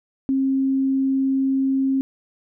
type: tone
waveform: sine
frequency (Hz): 268.1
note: C4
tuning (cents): +42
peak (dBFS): -17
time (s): 0.29-2.01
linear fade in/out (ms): 0
effects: none